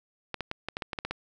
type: clicks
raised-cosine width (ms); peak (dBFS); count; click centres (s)
0.3; -16; 10; 0.343 / 0.407 / 0.514 / 0.686 / 0.769 / 0.822 / 0.932 / 0.988 / 1.05 / 1.11
effects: none